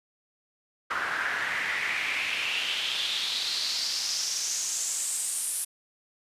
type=noise with band-pass filter sweep; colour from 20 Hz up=pink; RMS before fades=-30 dBFS; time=0.9-5.65 s; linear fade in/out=10 ms; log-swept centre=1400 to 10000 Hz; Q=4; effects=resampled to 32000 Hz